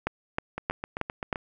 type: two click trains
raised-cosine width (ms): 0.5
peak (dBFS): -17 / -11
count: 7 / 5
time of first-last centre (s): 0.58-1.358 / 0.07-1.328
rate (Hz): 7.71 / 3.18
effects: none